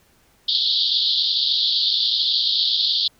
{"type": "band-pass noise", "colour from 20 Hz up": "pink", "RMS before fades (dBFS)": -20, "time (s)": [0.48, 3.08], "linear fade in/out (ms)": 5, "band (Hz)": [3300, 4700], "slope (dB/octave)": 96, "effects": ["pink hiss -58 dBFS RMS until 3.19 s"]}